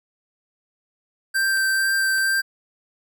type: tone with vibrato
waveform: square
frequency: 1568 Hz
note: G6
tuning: in tune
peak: -19 dBFS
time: 1.34-2.42 s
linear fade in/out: 20 ms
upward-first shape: sine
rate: 2.2 Hz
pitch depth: 10 cents each way
type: clicks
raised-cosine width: 0.3 ms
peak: -25 dBFS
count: 2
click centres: 1.573 / 2.182 s
effects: none